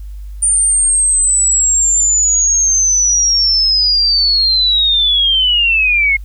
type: linear sweep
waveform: sine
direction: down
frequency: 9100 to 2142 Hz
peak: -9 dBFS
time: 0.42-6.17 s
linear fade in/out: 10 ms
effects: added 50 Hz sine -25 dBFS peak until 6.24 s + white hiss -54 dBFS RMS until 6.24 s